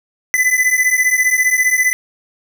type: beating tone pair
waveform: square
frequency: 1999 / 2014 Hz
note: B6 / B6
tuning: +20 / +33 cents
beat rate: 15 Hz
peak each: -16 / -15 dBFS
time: 0.34-1.93 s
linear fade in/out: 0 ms
effects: none